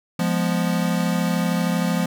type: chord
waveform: square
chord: F diminished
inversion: none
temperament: equal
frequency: 174.61 / 207.7 / 246.9 Hz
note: F3 / Ab3 / Cb4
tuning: 0 / 0 / 0 cents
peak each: -22 / -26 / -27 dBFS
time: 0.19-2.06 s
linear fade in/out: 5 ms
effects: none